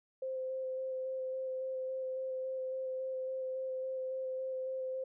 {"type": "tone with vibrato", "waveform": "sine", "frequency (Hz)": 521, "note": "C5", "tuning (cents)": -7, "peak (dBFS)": -35, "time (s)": [0.22, 5.04], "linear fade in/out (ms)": 5, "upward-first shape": "square", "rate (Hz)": 3.6, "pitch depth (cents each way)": 9, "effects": []}